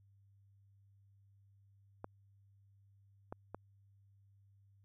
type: clicks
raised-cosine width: 1 ms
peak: -29 dBFS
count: 3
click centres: 2.044 / 3.325 / 3.546 s
effects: added 99 Hz sine -64 dBFS peak until 4.84 s